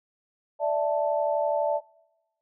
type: chord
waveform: sine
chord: D suspended second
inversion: none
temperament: equal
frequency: 587.3 / 659.3 / 880 Hz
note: D5 / E5 / A5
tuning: 0 / 0 / 0 cents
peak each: -25 / -27 / -29 dBFS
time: 0.59-1.81 s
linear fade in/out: 50 ms
effects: noise-tail reverb RT60 1.0 s tail -25 dB re dry